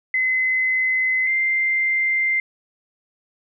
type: tone pair in turn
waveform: sine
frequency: 2041 / 2090 Hz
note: C7 / C7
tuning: -44 / -2 cents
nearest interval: unison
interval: 42 cents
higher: second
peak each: -17 dBFS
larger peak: neither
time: 0.14-1.27 / 1.27-2.4 s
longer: neither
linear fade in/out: 2 ms
effects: none